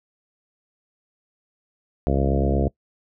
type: harmonic tone with a mistuned harmonic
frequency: 68.4 Hz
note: C#2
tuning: 23 cents flat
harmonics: 1 / 2 / 3 / 4 / 5 / 6 / 7 / 8 / 9 / 10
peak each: -22 / -25 / -27 / -28 / -29 / -30 / -30 / -31 / -32 / -32 dBFS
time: 2.07-2.68 s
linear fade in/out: 0 ms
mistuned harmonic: 2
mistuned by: +15 cents
effects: noise-tail reverb RT60 0.1 s tail -22 dB re dry